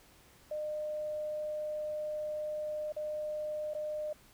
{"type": "tone with dropouts", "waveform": "sine", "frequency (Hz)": 607, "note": "D#5", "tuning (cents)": -43, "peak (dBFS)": -34, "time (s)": [0.51, 4.13], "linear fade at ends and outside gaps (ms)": 5, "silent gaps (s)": [[2.923, 2.964], [3.737, 3.748]], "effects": ["pink hiss -61 dBFS RMS until 4.33 s"]}